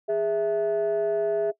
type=tone pair together; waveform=sine; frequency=412.1 / 657 Hz; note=G#4 / E5; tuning=-13 / -6 cents; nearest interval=minor sixth; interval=807 cents; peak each=-23 dBFS; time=0.08-1.52 s; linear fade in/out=20 ms; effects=noise-tail reverb RT60 0.1 s tail -22 dB re dry + tanh soft clip ceiling -18 dBFS